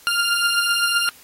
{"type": "beating tone pair", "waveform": "20% pulse", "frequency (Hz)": [1396.9, 1404.7], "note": ["F6", "F6"], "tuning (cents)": [0, 10], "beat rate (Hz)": 7.8, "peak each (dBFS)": [-14, -18], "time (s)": [0.07, 1.09], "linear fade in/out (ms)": 0, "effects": ["white hiss -48 dBFS RMS until 1.23 s", "AAC 48 kbps"]}